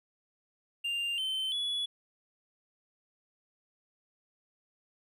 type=tone with pitch steps; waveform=triangle; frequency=2794 / 3082 / 3400 Hz; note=F7 / G7 / G#7; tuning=0 / -30 / +40 cents; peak=-29 dBFS; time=0.84-1.86 s; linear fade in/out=10 ms; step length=340 ms; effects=none